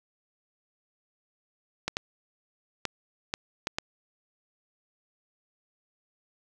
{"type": "clicks", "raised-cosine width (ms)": 0.2, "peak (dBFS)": -11, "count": 6, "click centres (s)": [1.88, 1.969, 2.853, 3.339, 3.671, 3.785], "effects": []}